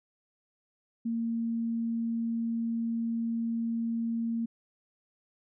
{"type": "tone", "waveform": "sine", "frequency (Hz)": 230, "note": "A#3", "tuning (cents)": -23, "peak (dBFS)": -28, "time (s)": [1.05, 4.46], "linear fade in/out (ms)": 10, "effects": []}